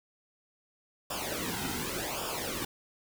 pink noise with flanger, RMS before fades -35 dBFS, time 1.1-2.65 s, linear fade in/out 5 ms, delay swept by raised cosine 0.48 to 1.78 ms, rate 0.88 Hz, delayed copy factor -0.8, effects none

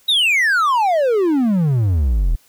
triangle exponential sweep, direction down, 3902 to 36.71 Hz, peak -11 dBFS, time 0.08-2.36 s, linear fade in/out 10 ms, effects white hiss -54 dBFS RMS until 2.48 s

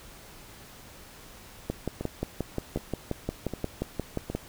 two click trains, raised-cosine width 2 ms, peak -15 / -19 dBFS, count 16 / 4, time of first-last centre 1.7-4.35 / 2.01-4.3 s, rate 5.66 / 1.31 Hz, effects pink hiss -49 dBFS RMS until 4.48 s

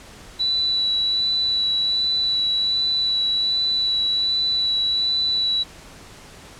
sine tone with vibrato, 3951 Hz, B7, in tune, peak -18 dBFS, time 0.39-5.64 s, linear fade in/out 20 ms, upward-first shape sine, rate 1.3 Hz, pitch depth 12 cents each way, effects pink hiss -43 dBFS RMS until 6.59 s + low-pass 9000 Hz 12 dB/octave

